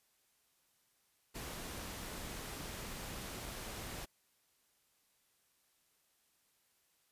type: noise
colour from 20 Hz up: pink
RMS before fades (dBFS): -45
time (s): 1.34-4.06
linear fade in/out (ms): 20
effects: white hiss -75 dBFS RMS until 7.11 s + resampled to 32000 Hz